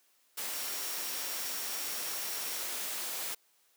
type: tone in noise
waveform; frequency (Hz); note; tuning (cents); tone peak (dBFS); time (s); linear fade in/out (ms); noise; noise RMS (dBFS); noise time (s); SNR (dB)
sine; 5588; F8; 0; -45; 0.53-2.63; 10; white; -37; 0.37-3.35; -11
effects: white hiss -69 dBFS RMS until 3.76 s + high-pass 300 Hz 12 dB/octave